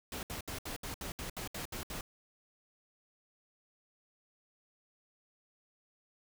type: noise bursts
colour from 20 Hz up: pink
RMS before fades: -41 dBFS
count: 11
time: 0.12-2.01 s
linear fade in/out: 2 ms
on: 110 ms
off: 68 ms
effects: none